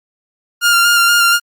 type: tone with vibrato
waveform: sawtooth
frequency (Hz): 1400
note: F6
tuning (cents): +4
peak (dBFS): -5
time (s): 0.61-1.4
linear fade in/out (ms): 50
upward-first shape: square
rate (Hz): 4.2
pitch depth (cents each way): 16
effects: Opus 48 kbps